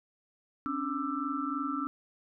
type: tone cluster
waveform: sine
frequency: 266.5 / 289.6 / 1181 / 1331 Hz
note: C4 / D4 / D6 / E6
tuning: +32 / -24 / +9 / +16 cents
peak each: -36 / -35 / -39 / -35 dBFS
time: 0.66-1.87 s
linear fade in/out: 0 ms
effects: none